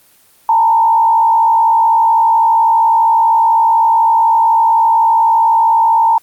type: tone with frequency modulation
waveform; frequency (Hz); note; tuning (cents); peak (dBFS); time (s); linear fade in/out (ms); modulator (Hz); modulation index
sine; 906; A#5; -50; -7; 0.49-6.18; 2; 55.8; 0.65
effects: white hiss -49 dBFS RMS until 6.22 s + Opus 24 kbps